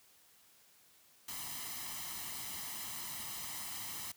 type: noise with comb filter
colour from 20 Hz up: white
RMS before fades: -43 dBFS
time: 1.28-4.12 s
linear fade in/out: 5 ms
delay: 0.99 ms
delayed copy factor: +0.65
effects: white hiss -65 dBFS RMS until 4.16 s + high-pass 60 Hz 12 dB/octave